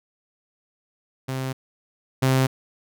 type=tone pair in turn; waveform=sawtooth; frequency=131.6 / 131.6 Hz; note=C3 / C3; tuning=+10 / +10 cents; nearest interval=unison; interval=0 cents; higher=neither; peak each=-22 / -13 dBFS; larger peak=second; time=1.28-1.53 / 2.22-2.47 s; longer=neither; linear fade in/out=10 ms; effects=none